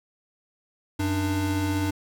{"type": "tone pair together", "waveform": "square", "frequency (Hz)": [94.3, 298.3], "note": ["F#2", "D4"], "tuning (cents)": [33, 27], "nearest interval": "octave + minor sixth", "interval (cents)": 1994, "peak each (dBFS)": -27, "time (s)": [0.99, 1.91], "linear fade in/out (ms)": 10, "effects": []}